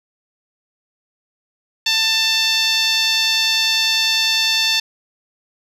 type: tone with band-pass filter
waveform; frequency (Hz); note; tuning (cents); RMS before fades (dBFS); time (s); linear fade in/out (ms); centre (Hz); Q
10% pulse; 890; A5; +20; -17; 1.86-4.8; 5; 4100; 1.4
effects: none